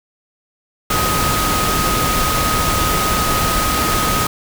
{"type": "tone in noise", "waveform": "sine", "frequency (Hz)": 1256, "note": "D#6", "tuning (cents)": 16, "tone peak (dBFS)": -19, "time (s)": [0.9, 4.27], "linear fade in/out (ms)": 5, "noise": "pink", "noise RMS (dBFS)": -18, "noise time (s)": [0.9, 4.27], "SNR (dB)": -4, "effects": []}